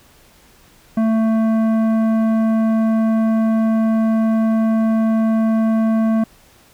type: tone with tanh clipping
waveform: sine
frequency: 222.4 Hz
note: A3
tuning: 19 cents sharp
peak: -15 dBFS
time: 0.97-6.24 s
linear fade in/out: 5 ms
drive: 12 dB
effects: pink hiss -50 dBFS RMS until 6.73 s